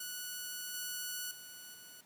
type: tone with level steps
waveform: 5% pulse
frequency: 1474 Hz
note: F#6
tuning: 7 cents flat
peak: -29 / -27 / -37 / -40 dBFS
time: 0-2.01 s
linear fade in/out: 5 ms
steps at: 0.74 / 1.31 / 1.74 s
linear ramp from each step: 2 ms
effects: pink hiss -64 dBFS RMS until 2.05 s + high-pass 150 Hz 12 dB/octave